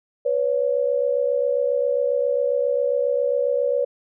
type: tone pair together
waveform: sine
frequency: 493.9 / 561.3 Hz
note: B4 / C#5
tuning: 0 / +22 cents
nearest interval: major second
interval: 222 cents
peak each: -21 dBFS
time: 0.25-3.85 s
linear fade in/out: 10 ms
effects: none